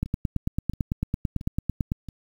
two click trains, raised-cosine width 5 ms, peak -24 / -12 dBFS, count 4 / 18, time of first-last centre 0.06-2.087 / 0.03-1.919 s, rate 1.48 / 9 Hz, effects 8-bit

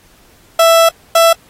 30% pulse tone pair in turn, 662 / 664.8 Hz, E5 / E5, +7 / +15 cents, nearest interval unison, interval 8 cents, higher second, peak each -3 dBFS, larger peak neither, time 0.59-0.89 / 1.15-1.33 s, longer first, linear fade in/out 5 ms, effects pink hiss -48 dBFS RMS until 1.49 s + AAC 48 kbps

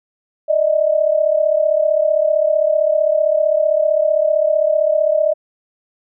sine tone pair together, 597.5 / 633 Hz, D5 / D#5, +30 / +30 cents, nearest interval minor second, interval 100 cents, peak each -15 dBFS, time 0.48-5.34 s, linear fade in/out 20 ms, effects none

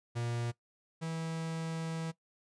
45% pulse tone pair in turn, 118.6 / 162.88 Hz, A#2 / E3, +30 / -20 cents, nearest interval perfect fourth, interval 550 cents, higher second, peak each -33 / -35 dBFS, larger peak first, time 0.15-0.52 / 1.01-2.12 s, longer second, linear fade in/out 20 ms, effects noise-tail reverb RT60 0.1 s tail -19 dB re dry + resampled to 22050 Hz

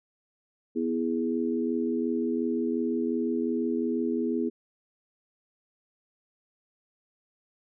sine chord, E major, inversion second, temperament equal, 246.9 / 329.6 / 415.3 Hz, B3 / E4 / G#4, 0 / 0 / 0 cents, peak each -28 / -30 / -31 dBFS, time 0.75-4.5 s, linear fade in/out 20 ms, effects none

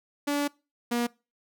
sawtooth tone pair in turn, 288.2 / 238.8 Hz, D4 / A#3, -33 / +42 cents, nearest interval minor third, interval 325 cents, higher first, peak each -21 dBFS, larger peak neither, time 0.27-0.48 / 0.91-1.07 s, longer first, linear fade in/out 10 ms, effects noise-tail reverb RT60 0.3 s tail -24 dB re dry

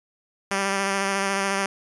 5% pulse tone with vibrato, 196.2 Hz, G3, 2 cents sharp, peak -11 dBFS, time 0.51-1.66 s, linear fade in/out 2 ms, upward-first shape square, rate 14 Hz, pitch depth 15 cents each way, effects resampled to 24000 Hz

